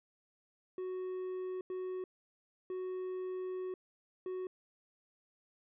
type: tone bursts at uneven times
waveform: triangle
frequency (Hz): 370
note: F#4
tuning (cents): 0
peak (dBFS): -35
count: 4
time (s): 0.78-1.61 / 1.7-2.04 / 2.7-3.74 / 4.26-4.47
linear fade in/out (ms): 2
effects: resampled to 8000 Hz